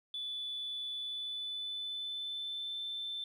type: tone with pitch glide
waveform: sine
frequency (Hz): 3471 to 3542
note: A7 to A7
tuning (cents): -24 to +11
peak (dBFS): -36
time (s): 0.14-3.24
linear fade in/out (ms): 2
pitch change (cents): +35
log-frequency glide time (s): 0.95-2.83
effects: tanh soft clip ceiling -32 dBFS + 12-bit